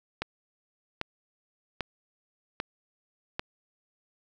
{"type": "click train", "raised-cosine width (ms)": 0.3, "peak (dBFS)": -14, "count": 5, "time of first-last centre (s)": [0.22, 3.395], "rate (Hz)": 1.26, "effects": []}